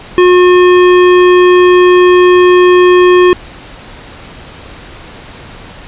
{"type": "tone", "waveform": "square", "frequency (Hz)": 360, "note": "F#4", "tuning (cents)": -47, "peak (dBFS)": -3, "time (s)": [0.18, 3.33], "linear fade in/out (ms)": 0, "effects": ["pink hiss -31 dBFS RMS until 5.87 s", "resampled to 8000 Hz"]}